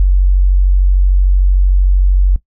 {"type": "tone", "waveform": "sine", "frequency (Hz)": 46.61, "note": "F#1", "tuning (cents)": 13, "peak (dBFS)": -6, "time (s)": [0, 2.36], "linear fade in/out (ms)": 0, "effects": ["noise-tail reverb RT60 0.1 s tail -17 dB re dry"]}